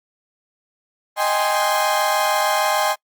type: chord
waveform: 35% pulse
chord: Ab major seventh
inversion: second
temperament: equal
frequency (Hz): 622.3 / 784 / 830.6 / 1046.5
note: Eb5 / G5 / Ab5 / C6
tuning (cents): 0 / 0 / 0 / 0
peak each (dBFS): -21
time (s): 1.16-2.96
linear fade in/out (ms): 50
effects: noise-tail reverb RT60 0.1 s tail -25 dB re dry + Opus 24 kbps